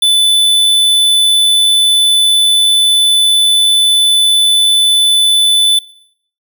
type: tone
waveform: square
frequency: 3499 Hz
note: A7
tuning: 10 cents flat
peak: -7 dBFS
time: 0.02-5.79 s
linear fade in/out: 5 ms
effects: noise-tail reverb RT60 0.6 s tail -18 dB re dry